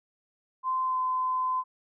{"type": "tone with pitch glide", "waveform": "sine", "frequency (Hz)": [1035, 1024.3], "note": ["C6", "C6"], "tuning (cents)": [-19, -37], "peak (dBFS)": -25, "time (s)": [0.63, 1.64], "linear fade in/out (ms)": 50, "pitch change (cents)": -18, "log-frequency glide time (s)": [0.84, 0.99], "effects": []}